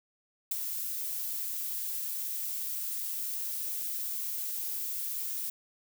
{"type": "noise with ADSR envelope", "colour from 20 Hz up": "violet", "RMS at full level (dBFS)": -29, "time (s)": [0.51, 5.5], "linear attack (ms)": 5, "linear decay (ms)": 23, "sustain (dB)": -6, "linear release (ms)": 5, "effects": []}